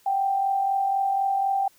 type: tone pair together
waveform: sine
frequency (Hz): 740 / 784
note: F#5 / G5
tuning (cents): 0 / 0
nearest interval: minor second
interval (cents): 100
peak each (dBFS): -31 / -21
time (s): 0.06-1.68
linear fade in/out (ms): 5
effects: white hiss -59 dBFS RMS until 1.78 s